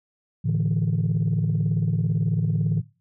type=chord; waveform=sine; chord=A suspended fourth; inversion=none; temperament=equal; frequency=110 / 146.83 / 164.81 Hz; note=A2 / D3 / E3; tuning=0 / 0 / 0 cents; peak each=-23 dBFS; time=0.44-2.82 s; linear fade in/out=20 ms; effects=noise-tail reverb RT60 0.3 s tail -18 dB re dry + tanh soft clip ceiling -15 dBFS